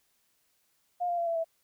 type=tone with pitch steps; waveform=sine; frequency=710 / 696.2 / 682.7 / 669.4 / 656.4 Hz; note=F5 / F5 / F5 / E5 / E5; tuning=+28 / -6 / -40 / +26 / -8 cents; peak=-27 dBFS; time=1-1.445 s; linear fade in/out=20 ms; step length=89 ms; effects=white hiss -72 dBFS RMS until 1.63 s